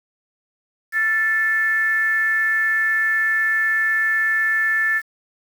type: tone with frequency modulation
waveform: sine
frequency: 1760 Hz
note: A6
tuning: in tune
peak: -16 dBFS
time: 0.92-5.02 s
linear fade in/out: 50 ms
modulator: 406 Hz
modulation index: 0.41
effects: 7-bit